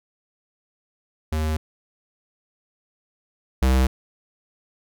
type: tone pair in turn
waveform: square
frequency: 78 / 64.93 Hz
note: D#2 / C2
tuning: +5 / -13 cents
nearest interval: minor third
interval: 318 cents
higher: first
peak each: -22 / -16 dBFS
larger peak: second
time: 1.32-1.57 / 3.62-3.87 s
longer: neither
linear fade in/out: 5 ms
effects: none